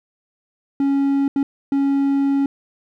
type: tone bursts at uneven times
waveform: triangle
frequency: 277.2 Hz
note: C#4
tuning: in tune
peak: -13 dBFS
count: 3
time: 0.8-1.28 / 1.36-1.43 / 1.72-2.46 s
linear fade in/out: 2 ms
effects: none